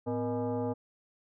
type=tone with frequency modulation; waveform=sine; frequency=110 Hz; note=A2; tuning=in tune; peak=-29 dBFS; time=0.06-0.74 s; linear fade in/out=20 ms; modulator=364 Hz; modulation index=1.7; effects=none